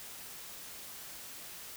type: silence
effects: white hiss -47 dBFS RMS until 1.76 s